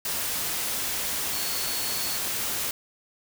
sine tone in noise, 4400 Hz, C#8, 14 cents flat, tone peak -35 dBFS, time 1.33-2.17 s, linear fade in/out 2 ms, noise white, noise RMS -29 dBFS, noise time 0.05-2.71 s, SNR -9 dB, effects none

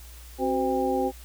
sine tone cluster, 265.9 / 374.5 / 513 / 801 Hz, C4 / F#4 / C5 / G5, +28 / +21 / -34 / +37 cents, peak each -28 dBFS, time 0.38-1.12 s, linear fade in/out 50 ms, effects added 60 Hz sine -43 dBFS peak until 1.24 s + white hiss -50 dBFS RMS until 1.24 s

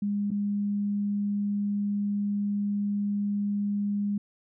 sine tone with dropouts, 203.8 Hz, G#3, 32 cents flat, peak -25 dBFS, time 0.02-4.18 s, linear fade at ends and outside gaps 5 ms, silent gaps 0.306-0.314 s, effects none

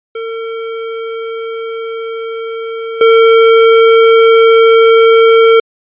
square tone with level steps, 453.2 Hz, A#4, 49 cents flat, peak -19 / -4 dBFS, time 0.15-5.6 s, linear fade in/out 5 ms, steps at 3.01 s, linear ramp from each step 2 ms, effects resampled to 8000 Hz

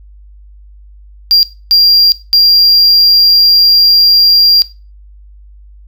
triangle tone bursts at uneven times, 4769 Hz, D8, 26 cents sharp, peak -3 dBFS, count 3, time 1.31-1.43 / 1.71-2.12 / 2.33-4.62 s, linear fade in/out 0 ms, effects noise-tail reverb RT60 0.3 s tail -17 dB re dry + added 50 Hz sine -34 dBFS peak until 5.87 s

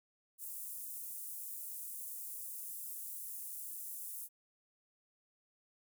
pink high-pass noise, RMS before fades -45 dBFS, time 0.38-4.29 s, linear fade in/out 50 ms, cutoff 9600 Hz, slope 24 dB/octave, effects none

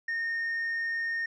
sine tone with tanh clipping, 1837 Hz, A#6, 26 cents flat, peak -29 dBFS, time 0.08-1.26 s, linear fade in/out 5 ms, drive 1 dB, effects none

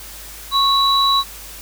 sine tone pair together, 1100 / 3920 Hz, C#6 / B7, -14 / -14 cents, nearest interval octave + minor seventh, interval 2200 cents, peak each -15 dBFS, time 0.51-1.24 s, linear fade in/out 50 ms, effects added 50 Hz sine -40 dBFS peak until 1.61 s + white hiss -36 dBFS RMS until 1.61 s

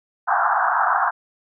pink band-pass noise, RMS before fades -19 dBFS, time 0.27-1.11 s, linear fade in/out 20 ms, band 700 to 1600 Hz, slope 96 dB/octave, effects none

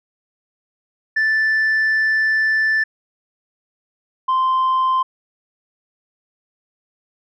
sine tone pair in turn, 1760 / 1041.1 Hz, A6 / C6, 0 / -9 cents, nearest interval major sixth, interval 909 cents, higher first, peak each -12 dBFS, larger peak neither, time 1.16-2.84 / 4.28-5.03 s, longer first, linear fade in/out 10 ms, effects tanh soft clip ceiling -13 dBFS

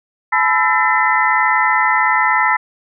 sine tone cluster, 861 / 1002 / 1331 / 1794 / 2030 Hz, A5 / B5 / E6 / A6 / B6, -38 / +25 / +16 / +33 / +47 cents, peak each -18 dBFS, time 0.32-2.57 s, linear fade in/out 10 ms, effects none

